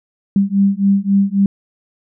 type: beating tone pair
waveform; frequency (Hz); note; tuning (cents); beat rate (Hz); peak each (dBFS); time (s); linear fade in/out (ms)
sine; 196 / 199.7; G3 / G3; 0 / +32; 3.7; -14; 0.36-1.46; 2
effects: none